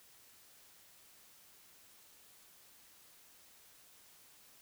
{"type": "silence", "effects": ["white hiss -62 dBFS RMS until 4.61 s"]}